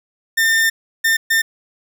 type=tone bursts at uneven times; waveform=40% pulse; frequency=1804 Hz; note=A6; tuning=43 cents sharp; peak=-12 dBFS; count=3; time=0.37-0.7 / 1.04-1.17 / 1.3-1.42 s; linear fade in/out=10 ms; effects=none